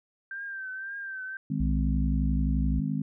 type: tone with vibrato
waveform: sine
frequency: 1568 Hz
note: G6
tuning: in tune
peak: -34 dBFS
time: 0.31-1.37 s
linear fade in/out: 2 ms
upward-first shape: triangle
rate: 1.9 Hz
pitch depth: 62 cents each way
type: harmonic tone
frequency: 51.5 Hz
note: G#1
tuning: 14 cents flat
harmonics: 3 / 4 / 5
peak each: -30 / -31 / -32 dBFS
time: 1.5-3.02 s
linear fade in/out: 5 ms
type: tone with pitch glide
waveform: sine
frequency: 61.6 to 62.1 Hz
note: B1 to B1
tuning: -4 to +10 cents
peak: -25 dBFS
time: 1.6-2.8 s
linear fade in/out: 5 ms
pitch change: +14 cents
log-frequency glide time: 1.9-2.08 s
effects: none